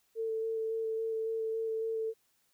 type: tone with vibrato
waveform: sine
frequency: 446.4 Hz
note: A4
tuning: 25 cents sharp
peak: -31 dBFS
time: 0.15-2.14 s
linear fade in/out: 50 ms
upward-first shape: square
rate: 3.6 Hz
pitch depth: 10 cents each way
effects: white hiss -73 dBFS RMS until 2.53 s